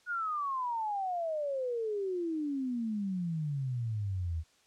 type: exponential sweep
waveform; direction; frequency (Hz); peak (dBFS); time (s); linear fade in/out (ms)
sine; down; 1470 to 77.78; -31; 0.06-4.44; 50
effects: white hiss -66 dBFS RMS until 4.66 s + low-pass 7000 Hz 12 dB/octave